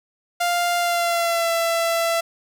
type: tone with pitch glide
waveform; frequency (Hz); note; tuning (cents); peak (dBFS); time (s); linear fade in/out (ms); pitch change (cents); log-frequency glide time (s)
sawtooth; 698.5 to 669.3; F5 to E5; 0 to +26; -15; 0.4-2.21; 10; -74; 0.78-1.51
effects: none